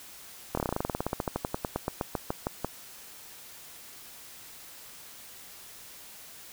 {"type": "slowing click train", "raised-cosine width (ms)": 1, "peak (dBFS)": -14, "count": 28, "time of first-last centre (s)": [0.55, 2.646], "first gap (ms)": 24, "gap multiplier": 1.08, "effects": ["white hiss -48 dBFS RMS until 6.52 s"]}